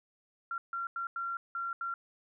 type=tone bursts at uneven times; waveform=sine; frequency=1373 Hz; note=F6; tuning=30 cents flat; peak=-33 dBFS; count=6; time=0.51-0.58 / 0.73-0.87 / 0.96-1.07 / 1.16-1.37 / 1.55-1.73 / 1.81-1.94 s; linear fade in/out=2 ms; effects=none